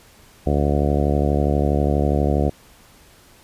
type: harmonic tone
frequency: 72.3 Hz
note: D2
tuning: 27 cents flat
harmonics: 1 / 2 / 3 / 4 / 5 / 6 / 7 / 8 / 9 / 10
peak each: -20 / -23 / -25 / -26 / -27 / -28 / -28 / -29 / -30 / -30 dBFS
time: 0.46-2.5 s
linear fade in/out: 10 ms
effects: pink hiss -50 dBFS RMS until 3.43 s + resampled to 32000 Hz